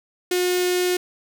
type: tone with notch filter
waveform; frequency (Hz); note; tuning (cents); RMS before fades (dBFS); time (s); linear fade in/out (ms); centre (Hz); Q
sawtooth; 360.4; F#4; -45; -21; 0.31-0.97; 5; 940; 0.65
effects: none